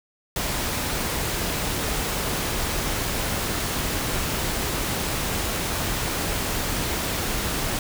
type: noise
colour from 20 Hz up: pink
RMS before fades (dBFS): -26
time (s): 0.36-7.79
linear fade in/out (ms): 2
effects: none